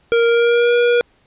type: tone with pitch glide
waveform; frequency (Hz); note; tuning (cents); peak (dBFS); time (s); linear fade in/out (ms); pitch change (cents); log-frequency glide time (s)
square; 466.2 to 479.6; A#4 to A#4; 0 to +49; -12; 0.12-1.01; 0; +49; 0.26-0.75
effects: pink hiss -57 dBFS RMS until 1.26 s + resampled to 8000 Hz